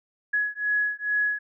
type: beating tone pair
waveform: sine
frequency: 1681 / 1683.3 Hz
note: G#6 / G#6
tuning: +20 / +23 cents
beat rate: 2.3 Hz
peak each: -26 / -26 dBFS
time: 0.33-1.39 s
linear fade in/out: 10 ms
effects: none